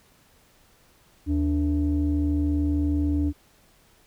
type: tone pair together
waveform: sine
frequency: 77.78 / 291 Hz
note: D#2 / D4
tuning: 0 / -16 cents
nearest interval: octave + major seventh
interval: 2284 cents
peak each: -22 dBFS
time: 1.26-3.33 s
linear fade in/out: 50 ms
effects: tanh soft clip ceiling -16 dBFS + pink hiss -59 dBFS RMS until 4.06 s